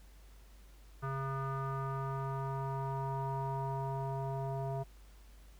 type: tone with low-pass filter sweep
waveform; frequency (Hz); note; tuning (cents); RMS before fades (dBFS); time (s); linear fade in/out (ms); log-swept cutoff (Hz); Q
square; 135.4; C#3; -40; -37; 1.02-4.84; 20; 1300 to 790; 5.7
effects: added 50 Hz sine -54 dBFS peak until 5.59 s + pink hiss -65 dBFS RMS until 5.59 s